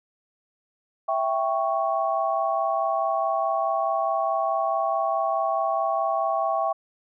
sine chord, C# diminished, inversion first, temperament equal, 659.3 / 784 / 1108.7 Hz, E5 / G5 / C#6, 0 / 0 / 0 cents, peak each -25 / -26 / -27 dBFS, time 1.08-6.73 s, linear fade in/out 10 ms, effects none

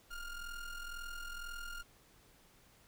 square ring-modulated tone, 710 Hz, F5, 28 cents sharp, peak -40 dBFS, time 0.1-1.83 s, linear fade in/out 20 ms, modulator 689 Hz, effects pink hiss -65 dBFS RMS until 2.87 s

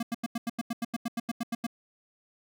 square tone bursts, 233.1 Hz, A#3, in tune, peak -29 dBFS, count 15, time 0-1.667 s, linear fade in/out 5 ms, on 29 ms, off 88 ms, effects none

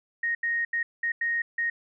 sine tone bursts at uneven times, 1864.7 Hz, A#6, in tune, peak -24 dBFS, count 6, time 0.23-0.35 / 0.43-0.65 / 0.73-0.83 / 1.03-1.12 / 1.21-1.42 / 1.58-1.7 s, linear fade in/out 5 ms, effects none

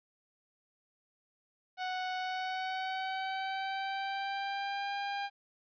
sawtooth tone with pitch glide, 740 to 802.3 Hz, F#5 to G5, 0 to +40 cents, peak -30 dBFS, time 1.77-5.3 s, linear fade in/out 50 ms, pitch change +140 cents, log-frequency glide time 2.17-4.95 s, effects resampled to 11025 Hz + 12-bit

